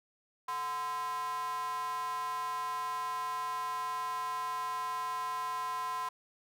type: tone with high-pass filter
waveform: square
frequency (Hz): 146.83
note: D3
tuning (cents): 0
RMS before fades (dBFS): -36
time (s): 0.48-6.09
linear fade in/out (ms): 5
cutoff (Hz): 1000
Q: 7
effects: none